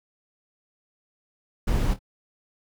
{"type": "noise with echo", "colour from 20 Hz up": "brown", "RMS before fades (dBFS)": -22, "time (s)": [1.67, 1.94], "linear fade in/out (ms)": 10, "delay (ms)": 26, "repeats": 2, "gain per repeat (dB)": -12, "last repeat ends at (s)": 1.992, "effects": []}